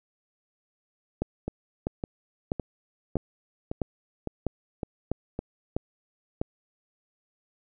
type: two click trains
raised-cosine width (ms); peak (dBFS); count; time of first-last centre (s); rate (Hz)
2; -13 / -17; 9 / 8; 1.22-6.415 / 1.48-5.391; 1.54 / 1.79
effects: none